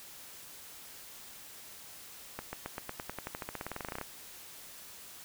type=accelerating click train; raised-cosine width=0.5 ms; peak=-22 dBFS; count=24; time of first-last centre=2.39-4.013 s; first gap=140 ms; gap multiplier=0.93; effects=white hiss -50 dBFS RMS until 5.24 s